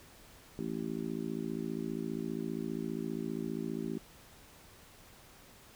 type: harmonic tone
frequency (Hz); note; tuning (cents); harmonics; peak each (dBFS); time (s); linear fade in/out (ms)
55; A1; 0; 3 / 4 / 5 / 6 / 7; -42 / -39 / -41 / -41 / -42; 0.59-3.98; 0
effects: pink hiss -57 dBFS RMS until 5.75 s